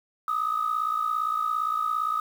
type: tone pair together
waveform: sine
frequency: 1216 / 1273.5 Hz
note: D#6 / D#6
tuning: -40 / +40 cents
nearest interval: minor second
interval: 80 cents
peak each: -27 / -25 dBFS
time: 0.28-2.2 s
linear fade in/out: 2 ms
effects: tanh soft clip ceiling -18 dBFS + 8-bit

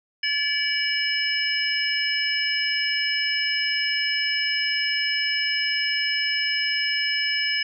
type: tone cluster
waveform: sine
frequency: 1724 / 2290 / 2931 / 5170 Hz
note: A6 / D7 / F#7 / E8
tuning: -36 / -44 / -17 / -34 cents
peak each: -27 dBFS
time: 0.23-7.63 s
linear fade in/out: 5 ms
effects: none

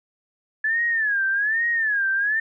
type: tone with vibrato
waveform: sine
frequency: 1715 Hz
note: A6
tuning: 45 cents flat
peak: -19 dBFS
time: 0.64-2.4 s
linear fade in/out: 5 ms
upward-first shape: sine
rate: 1.2 Hz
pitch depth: 160 cents each way
effects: none

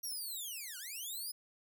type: linear two-way sweep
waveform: 5% pulse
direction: down then up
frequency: 5780 to 1400 to 5130 Hz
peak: -33 dBFS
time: 0.03-1.32 s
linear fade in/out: 10 ms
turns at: 0.78 s
effects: none

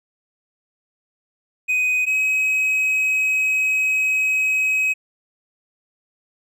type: tone pair in turn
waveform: triangle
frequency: 2503 / 2542 Hz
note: D#7 / D#7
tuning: +10 / +36 cents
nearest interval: unison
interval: 26 cents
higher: second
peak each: -15 dBFS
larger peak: neither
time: 1.68-2.06 / 2.06-4.94 s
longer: second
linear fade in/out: 20 ms
effects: none

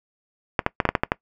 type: clicks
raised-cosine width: 0.5 ms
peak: -3 dBFS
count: 8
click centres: 0.592 / 0.664 / 0.802 / 0.853 / 0.89 / 0.952 / 1.035 / 1.119 s
effects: noise-tail reverb RT60 0.1 s tail -22 dB re dry

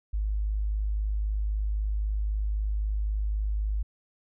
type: tone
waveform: sine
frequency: 51.91 Hz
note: G#1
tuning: in tune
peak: -25 dBFS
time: 0.13-3.83 s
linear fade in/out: 10 ms
effects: none

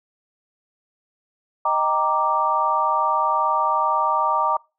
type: chord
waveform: sine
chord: Eb major seventh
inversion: none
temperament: equal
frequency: 622.3 / 784 / 932.3 / 1174.7 Hz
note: Eb5 / G5 / Bb5 / D6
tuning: 0 / 0 / 0 / 0 cents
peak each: -27 / -26 / -21 / -21 dBFS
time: 1.65-4.57 s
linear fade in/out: 5 ms
effects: noise-tail reverb RT60 0.3 s tail -26 dB re dry

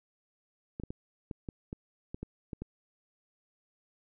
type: clicks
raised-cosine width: 3 ms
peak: -25 dBFS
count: 10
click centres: 0.799 / 0.836 / 0.905 / 1.312 / 1.488 / 1.729 / 2.145 / 2.23 / 2.532 / 2.62 s
effects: none

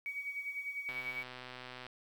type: tone with tremolo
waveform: sine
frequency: 2261 Hz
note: C#7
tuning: 34 cents sharp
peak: -35 dBFS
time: 0.06-1.23 s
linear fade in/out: 0 ms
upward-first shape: sine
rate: 10 Hz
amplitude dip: 65%
type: click train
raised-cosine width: 0.3 ms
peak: -30 dBFS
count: 124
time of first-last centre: 0.89-1.866 s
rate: 126 Hz
effects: 10-bit

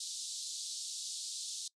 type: band-pass noise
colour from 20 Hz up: pink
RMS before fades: -42 dBFS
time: 0-1.68 s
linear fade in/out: 5 ms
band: 3700 to 9100 Hz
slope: 48 dB/octave
effects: noise-tail reverb RT60 0.1 s tail -22 dB re dry

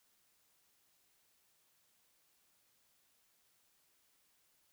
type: silence
effects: white hiss -74 dBFS RMS until 4.72 s

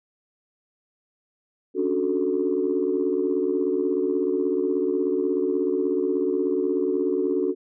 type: chord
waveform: sine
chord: D major seventh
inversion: third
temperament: equal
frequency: 277.2 / 293.7 / 370 / 440 Hz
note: C#4 / D4 / F#4 / A4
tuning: 0 / 0 / 0 / 0 cents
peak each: -28 / -28 / -23 / -26 dBFS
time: 1.74-7.55 s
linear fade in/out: 50 ms
effects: tanh soft clip ceiling -12 dBFS

